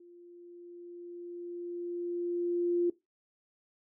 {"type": "tone with level ramp", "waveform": "sine", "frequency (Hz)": 348.5, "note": "F4", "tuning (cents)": -4, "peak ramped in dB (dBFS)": [-52, -24], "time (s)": [0, 2.9], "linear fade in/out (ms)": 5, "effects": ["noise-tail reverb RT60 0.2 s tail -19 dB re dry"]}